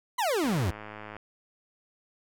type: exponential sweep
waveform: 40% pulse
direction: down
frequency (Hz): 1046.5 to 77.78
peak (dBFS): -24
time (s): 0.18-0.71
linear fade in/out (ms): 10
type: click train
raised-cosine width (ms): 0.5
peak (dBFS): -26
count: 78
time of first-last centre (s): 0.44-1.166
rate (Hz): 106
effects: none